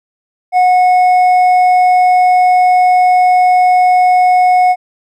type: tone with hard clipping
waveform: sine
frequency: 730 Hz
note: F#5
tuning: 24 cents flat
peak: -7 dBFS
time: 0.52-4.76 s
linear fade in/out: 50 ms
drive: 4 dB
effects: none